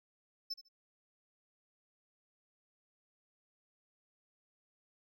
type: tone with echo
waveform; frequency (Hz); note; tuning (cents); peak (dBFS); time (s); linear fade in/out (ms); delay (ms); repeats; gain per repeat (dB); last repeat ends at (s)
triangle; 5274; E8; 0; -35; 0.5-0.54; 10; 74; 2; -14; 0.688
effects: none